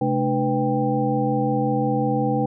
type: tone cluster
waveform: sine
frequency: 131.5 / 217.1 / 297 / 496 / 789 Hz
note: C3 / A3 / D4 / B4 / G5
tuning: +9 / -23 / +20 / +7 / +11 cents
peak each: -25 dBFS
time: 0.01-2.46 s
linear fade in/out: 5 ms
effects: none